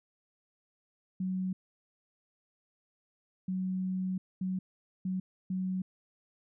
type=tone bursts at uneven times; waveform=sine; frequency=186.3 Hz; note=F#3; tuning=12 cents sharp; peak=-30 dBFS; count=5; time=1.2-1.53 / 3.48-4.18 / 4.41-4.59 / 5.05-5.2 / 5.5-5.82 s; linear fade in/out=5 ms; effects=none